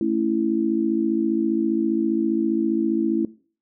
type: chord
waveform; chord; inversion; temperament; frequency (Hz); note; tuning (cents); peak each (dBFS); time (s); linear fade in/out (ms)
sine; A major; none; just; 220 / 275 / 330; A3 / C#4 / E4; 0 / -14 / +2; -25 / -26 / -21; 0.01-3.25; 2
effects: noise-tail reverb RT60 0.4 s tail -19 dB re dry